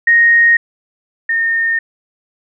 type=tone pair in turn; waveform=sine; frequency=1864.7 / 1829.5 Hz; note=A#6 / A#6; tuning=0 / -33 cents; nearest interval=unison; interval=33 cents; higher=first; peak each=-6 / -12 dBFS; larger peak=first; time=0.07-0.57 / 1.29-1.79 s; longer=neither; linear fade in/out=5 ms; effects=none